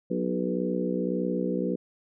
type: harmonic tone with a mistuned harmonic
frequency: 61.74 Hz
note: B1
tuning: in tune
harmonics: 3 / 4 / 5 / 6 / 7 / 8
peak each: -30 / -32 / -33 / -34 / -36 / -32 dBFS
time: 0.1-1.76 s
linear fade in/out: 10 ms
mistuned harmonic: 6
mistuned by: +28 cents
effects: none